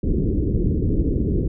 pink low-pass noise, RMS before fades -20 dBFS, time 0.03-1.48 s, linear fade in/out 5 ms, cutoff 430 Hz, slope 48 dB/octave, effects none

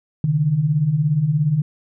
sine beating tone pair, 135.9 / 152.9 Hz, C#3 / D#3, -34 / -30 cents, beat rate 17 Hz, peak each -22 / -16 dBFS, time 0.24-1.62 s, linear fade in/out 2 ms, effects none

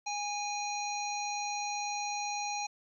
harmonic tone, 822 Hz, G#5, 18 cents flat, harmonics 1 / 3 / 5 / 7 / 8, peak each -35 / -40 / -42 / -43 / -44 dBFS, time 0.06-2.67 s, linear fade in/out 10 ms, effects 12-bit

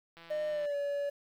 click train, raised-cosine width 0.3 ms, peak -36 dBFS, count 82, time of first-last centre 0.17-0.655 s, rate 167 Hz
triangle tone with pitch glide, 608 to 570.6 Hz, D#5 to C#5, -40 to +50 cents, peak -29 dBFS, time 0.3-1.1 s, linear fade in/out 10 ms, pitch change -110 cents, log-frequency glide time 0.49-0.75 s
effects 10-bit

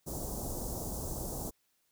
pink band-stop noise, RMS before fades -38 dBFS, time 0.06-1.51 s, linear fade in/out 20 ms, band 830 to 6200 Hz, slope 24 dB/octave, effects white hiss -75 dBFS RMS until 1.91 s

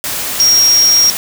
sine tone in noise, 5600 Hz, F8, 4 cents sharp, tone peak -6 dBFS, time 0.4-1.1 s, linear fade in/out 0 ms, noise white, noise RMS -19 dBFS, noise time 0.04-1.17 s, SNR +10 dB, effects none

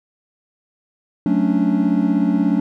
triangle chord, D major seventh, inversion first, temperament equal, 185 / 220 / 277.2 / 293.7 Hz, F#3 / A3 / C#4 / D4, 0 / 0 / 0 / 0 cents, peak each -18 dBFS, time 1.26-2.6 s, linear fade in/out 2 ms, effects none

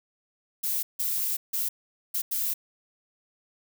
violet noise bursts at uneven times, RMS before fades -28 dBFS, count 5, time 0.63-0.83 / 0.99-1.37 / 1.53-1.69 / 2.14-2.22 / 2.31-2.54 s, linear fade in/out 10 ms, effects none

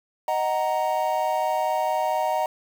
triangle chord, D# minor, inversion none, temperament just, 622.3 / 746.7 / 933.4 Hz, D#5 / F#5 / A#5, 0 / +16 / +2 cents, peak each -24 dBFS, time 0.28-2.46 s, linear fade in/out 2 ms, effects 7-bit

